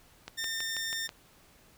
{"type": "click train", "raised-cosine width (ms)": 0.2, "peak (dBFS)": -22, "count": 6, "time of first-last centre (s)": [0.28, 1.092], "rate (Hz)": 6.16}
{"type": "tone", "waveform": "15% pulse", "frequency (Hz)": 1811, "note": "A6", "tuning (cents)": 49, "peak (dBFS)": -26, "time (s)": [0.37, 1.08], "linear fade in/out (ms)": 20}
{"effects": ["pink hiss -60 dBFS RMS until 1.77 s"]}